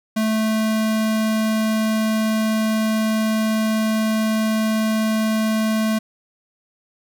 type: tone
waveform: square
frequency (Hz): 218.8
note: A3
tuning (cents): -9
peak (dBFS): -18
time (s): 0.16-5.99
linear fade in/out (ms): 10
effects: none